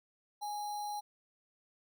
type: tone with sample-and-hold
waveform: sine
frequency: 830.6 Hz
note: G#5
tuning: in tune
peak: -36 dBFS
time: 0.41-1.01 s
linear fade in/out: 20 ms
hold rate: 4900 Hz
effects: none